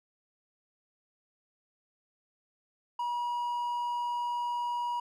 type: tone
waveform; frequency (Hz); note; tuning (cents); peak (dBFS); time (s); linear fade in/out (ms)
triangle; 962; B5; -46; -28; 2.99-5; 5
effects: none